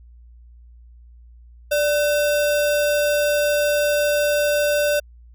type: tone with sample-and-hold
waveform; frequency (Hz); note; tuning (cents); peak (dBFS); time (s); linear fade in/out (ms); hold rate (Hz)
sine; 587.3; D5; 0; -16; 1.71-5; 10; 2100
effects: added 59 Hz sine -43 dBFS peak until 5.34 s